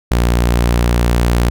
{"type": "tone", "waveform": "sawtooth", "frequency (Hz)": 59.3, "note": "A#1", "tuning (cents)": 30, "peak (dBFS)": -7, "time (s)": [0.11, 1.5], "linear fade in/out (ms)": 5, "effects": []}